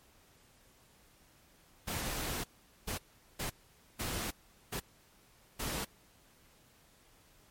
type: noise bursts at uneven times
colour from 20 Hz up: pink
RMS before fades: -37 dBFS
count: 6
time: 1.87-2.44 / 2.87-2.98 / 3.39-3.5 / 3.99-4.31 / 4.72-4.8 / 5.59-5.85 s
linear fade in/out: 10 ms
effects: pink hiss -64 dBFS RMS until 7.5 s + MP3 64 kbps

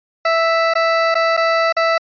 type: tone with dropouts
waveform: 20% pulse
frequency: 659.3 Hz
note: E5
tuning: in tune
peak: -8 dBFS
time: 0.25-1.98 s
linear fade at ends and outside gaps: 5 ms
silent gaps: 0.738-0.753 / 1.144-1.152 / 1.368-1.374 / 1.725-1.766 s
effects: resampled to 11025 Hz

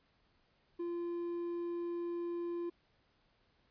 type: tone with hard clipping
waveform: sine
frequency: 344.5 Hz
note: F4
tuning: 24 cents flat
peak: -37 dBFS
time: 0.79-2.7 s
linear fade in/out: 10 ms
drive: 3 dB
effects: pink hiss -73 dBFS RMS until 3.7 s + resampled to 11025 Hz

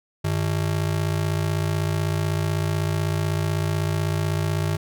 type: ring-modulated tone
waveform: square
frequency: 125 Hz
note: B2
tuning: 21 cents sharp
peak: -19 dBFS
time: 0.24-4.77 s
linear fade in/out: 10 ms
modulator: 28 Hz
effects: none

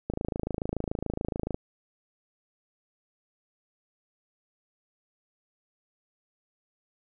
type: click train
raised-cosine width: 2 ms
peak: -16 dBFS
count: 40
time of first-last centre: 0.1-1.544 s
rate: 27 Hz
effects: none

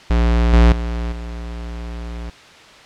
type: tone with level steps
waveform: square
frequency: 58.27 Hz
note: A#1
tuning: in tune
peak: -13 / -8 / -21 / -27 dBFS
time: 0.1-2.3 s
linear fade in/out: 5 ms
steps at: 0.53 / 0.72 / 1.12 s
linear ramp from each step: 2 ms
effects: white hiss -42 dBFS RMS until 2.85 s + low-pass 4000 Hz 12 dB/octave

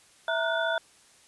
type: tone cluster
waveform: sine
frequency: 657 / 928 / 1441 / 1495 / 3487 Hz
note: E5 / A#5 / F#6 / F#6 / A7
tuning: -6 / -8 / -46 / +17 / -16 cents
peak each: -28 / -34 / -31 / -32 / -36 dBFS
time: 0.28-0.78 s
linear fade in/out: 2 ms
effects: white hiss -58 dBFS RMS until 1.27 s + resampled to 24000 Hz

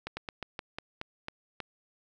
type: slowing click train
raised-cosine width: 0.3 ms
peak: -20 dBFS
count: 9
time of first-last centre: 0.07-1.603 s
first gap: 100 ms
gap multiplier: 1.18
effects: none

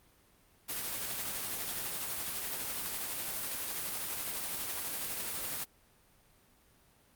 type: noise with tremolo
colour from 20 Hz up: white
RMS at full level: -36 dBFS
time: 0.68-5.65 s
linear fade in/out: 20 ms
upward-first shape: sine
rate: 12 Hz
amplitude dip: 25%
effects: pink hiss -65 dBFS RMS until 7.15 s + Opus 32 kbps

